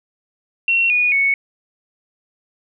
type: tone with pitch steps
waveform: sine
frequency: 2727 / 2458 / 2215 Hz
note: F7 / D#7 / C#7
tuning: -42 / -22 / -2 cents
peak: -13 dBFS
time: 0.68-1.34 s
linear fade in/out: 2 ms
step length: 220 ms
effects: none

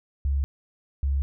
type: tone pair in turn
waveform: sine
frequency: 69.3 / 69.03 Hz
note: C#2 / C#2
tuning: 0 / -7 cents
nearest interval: unison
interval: 7 cents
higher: first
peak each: -21 dBFS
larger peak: neither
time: 0.25-0.44 / 1.03-1.22 s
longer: neither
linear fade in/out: 0 ms
effects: none

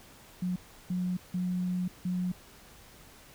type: tone bursts at uneven times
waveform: sine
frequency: 180.9 Hz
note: F#3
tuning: 39 cents flat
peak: -28 dBFS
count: 4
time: 0.42-0.56 / 0.9-1.17 / 1.34-1.88 / 2.05-2.32 s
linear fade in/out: 5 ms
effects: pink hiss -54 dBFS RMS until 3.34 s

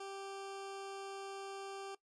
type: tone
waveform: 20% pulse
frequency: 391.9 Hz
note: G4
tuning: in tune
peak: -39 dBFS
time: 0-1.95 s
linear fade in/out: 5 ms
effects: noise-tail reverb RT60 0.1 s tail -18 dB re dry + resampled to 22050 Hz

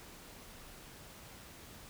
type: silence
effects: pink hiss -53 dBFS RMS until 1.89 s

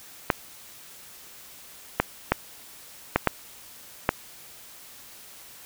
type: clicks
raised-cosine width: 0.5 ms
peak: -3 dBFS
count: 6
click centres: 0.302 / 2 / 2.32 / 3.16 / 3.273 / 4.091 s
effects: white hiss -47 dBFS RMS until 5.65 s

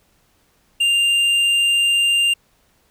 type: tone with hard clipping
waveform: sine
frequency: 2794 Hz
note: F7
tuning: in tune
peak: -15 dBFS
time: 0.8-2.34 s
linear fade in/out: 10 ms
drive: 6 dB
effects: pink hiss -60 dBFS RMS until 2.9 s

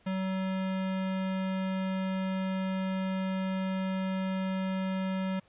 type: tone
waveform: square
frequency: 189.2 Hz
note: F#3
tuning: 39 cents sharp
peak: -30 dBFS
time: 0.06-5.4 s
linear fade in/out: 10 ms
effects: pink hiss -64 dBFS RMS until 5.48 s + resampled to 8000 Hz

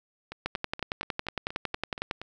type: two click trains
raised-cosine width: 0.3 ms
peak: -22 / -13 dBFS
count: 9 / 19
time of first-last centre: 0.32-2.216 / 0.46-2.111 s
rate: 4.22 / 10.9 Hz
effects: none

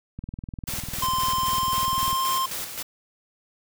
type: click train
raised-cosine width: 5 ms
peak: -22 dBFS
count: 40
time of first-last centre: 0.19-2.13 s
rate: 20.1 Hz
type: noise with tremolo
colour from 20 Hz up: white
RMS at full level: -31 dBFS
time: 0.67-2.83 s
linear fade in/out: 10 ms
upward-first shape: square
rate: 3.8 Hz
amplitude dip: 50%
type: tone with pitch glide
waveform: square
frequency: 1040 to 1054.5 Hz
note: C6 to C6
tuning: -11 to +13 cents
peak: -23 dBFS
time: 1.02-2.46 s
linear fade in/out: 5 ms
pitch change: +24 cents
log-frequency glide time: 1.19-2.11 s
effects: none

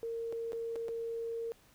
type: tone with dropouts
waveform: sine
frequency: 459.9 Hz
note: A#4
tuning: 23 cents flat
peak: -35 dBFS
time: 0.03-1.52 s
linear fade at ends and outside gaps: 0 ms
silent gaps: 0.325-0.329 / 0.521-0.531 / 0.757-0.761 / 0.883-0.889 s
effects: pink hiss -64 dBFS RMS until 1.74 s

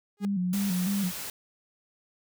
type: tone with exponential growth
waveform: sawtooth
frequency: 411.9 Hz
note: G#4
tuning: 14 cents flat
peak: -30 dBFS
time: 0.17-0.25 s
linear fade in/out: 0 ms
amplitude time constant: 16 ms
type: tone with vibrato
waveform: sine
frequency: 190 Hz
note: F#3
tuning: 46 cents sharp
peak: -25 dBFS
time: 0.2-1.12 s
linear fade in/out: 50 ms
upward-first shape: square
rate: 3 Hz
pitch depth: 87 cents each way
type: noise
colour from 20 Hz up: white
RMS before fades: -37 dBFS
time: 0.53-1.3 s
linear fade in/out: 2 ms
effects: none

